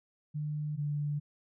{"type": "tone pair in turn", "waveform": "sine", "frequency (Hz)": [150, 146.83], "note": ["D3", "D3"], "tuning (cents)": [37, 0], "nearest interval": "unison", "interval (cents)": 37, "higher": "first", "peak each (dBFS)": [-32, -30], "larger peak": "second", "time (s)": [[0.34, 0.77], [0.77, 1.2]], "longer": "neither", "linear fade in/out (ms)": 20, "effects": []}